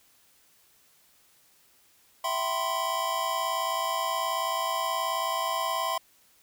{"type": "chord", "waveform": "square", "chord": "C major seventh", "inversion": "first", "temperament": "equal with one note detuned", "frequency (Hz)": [659.3, 768.3, 987.8, 1046.5], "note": ["E5", "G5", "B5", "C6"], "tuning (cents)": [0, -35, 0, 0], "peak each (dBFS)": [-34, -36, -36, -30], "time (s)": [2.24, 5.98], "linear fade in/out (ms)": 5, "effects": ["white hiss -62 dBFS RMS until 6.42 s"]}